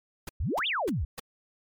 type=noise bursts; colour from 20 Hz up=pink; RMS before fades=-37 dBFS; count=4; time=0.27-1.198 s; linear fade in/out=5 ms; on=22 ms; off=280 ms
type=exponential two-way sweep; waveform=sine; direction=up then down; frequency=54.3 to 3729 to 54.3 Hz; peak=-26 dBFS; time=0.4-1.05 s; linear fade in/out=5 ms; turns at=0.67 s
effects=MP3 96 kbps